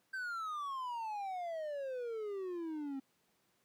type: exponential sweep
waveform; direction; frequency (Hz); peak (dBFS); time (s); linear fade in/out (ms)
triangle; down; 1571 to 264.9; -36; 0.13-3; 10
effects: pink hiss -75 dBFS RMS until 3.64 s + high-pass 150 Hz 12 dB/octave

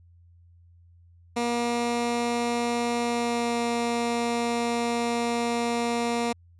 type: tone with pitch glide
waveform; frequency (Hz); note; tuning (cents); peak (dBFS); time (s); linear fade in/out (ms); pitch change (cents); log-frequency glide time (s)
15% pulse; 237.8 to 235.9; A#3 to A#3; +35 to +21; -18; 1.36-6.33; 10; -14; 3.01-3.59
effects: added 86 Hz sine -52 dBFS peak until 6.59 s + resampled to 22050 Hz

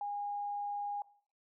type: tone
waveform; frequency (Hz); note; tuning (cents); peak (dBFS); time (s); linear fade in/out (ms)
sine; 817; G#5; -29; -35; 0.01-1.02; 2
effects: noise-tail reverb RT60 0.5 s tail -19 dB re dry

